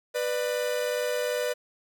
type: tone pair together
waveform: 45% pulse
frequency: 493.9 / 596.4 Hz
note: B4 / D5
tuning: 0 / +27 cents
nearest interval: minor third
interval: 327 cents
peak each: -28 / -30 dBFS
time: 0.14-1.54 s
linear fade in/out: 20 ms
effects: none